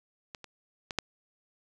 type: clicks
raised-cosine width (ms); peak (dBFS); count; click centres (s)
0.2; -23 / -27 / -18 / -10; 4; 0.348 / 0.443 / 0.908 / 0.987
effects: none